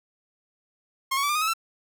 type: tone with pitch steps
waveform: sawtooth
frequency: 1072 / 1112.4 / 1154.3 / 1197.7 / 1242.8 / 1289.6 / 1338.2 Hz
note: C6 / C#6 / D6 / D6 / D#6 / E6 / E6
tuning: +42 / +6 / -30 / +34 / -2 / -38 / +26 cents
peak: -19 dBFS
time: 1.11-1.537 s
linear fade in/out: 10 ms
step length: 61 ms
effects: none